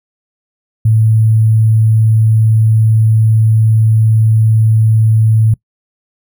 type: tone with sample-and-hold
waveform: sine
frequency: 110.3 Hz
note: A2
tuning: 5 cents sharp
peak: -6 dBFS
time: 0.85-5.54 s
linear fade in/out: 5 ms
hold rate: 11025 Hz
effects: noise-tail reverb RT60 0.1 s tail -23 dB re dry